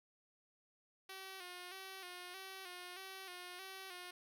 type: tone with vibrato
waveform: 5% pulse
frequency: 370 Hz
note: F#4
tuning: in tune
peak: -37 dBFS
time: 1.09-4.11 s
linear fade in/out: 5 ms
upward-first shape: square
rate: 1.6 Hz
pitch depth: 57 cents each way
effects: none